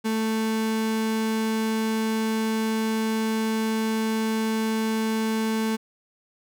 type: tone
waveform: 35% pulse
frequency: 221 Hz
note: A3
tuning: 8 cents sharp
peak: -21 dBFS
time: 0.04-5.77 s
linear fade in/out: 20 ms
effects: none